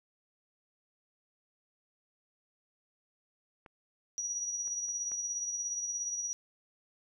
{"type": "clicks", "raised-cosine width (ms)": 0.5, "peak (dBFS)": [-36, -42, -45, -35], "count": 4, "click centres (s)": [3.662, 4.677, 4.887, 5.118]}
{"type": "tone with tremolo", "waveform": "sine", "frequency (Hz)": 5800, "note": "F#8", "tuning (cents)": -35, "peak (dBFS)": -31, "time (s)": [4.18, 6.33], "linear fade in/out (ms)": 0, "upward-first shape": "triangle", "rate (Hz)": 17, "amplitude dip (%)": 50}
{"effects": []}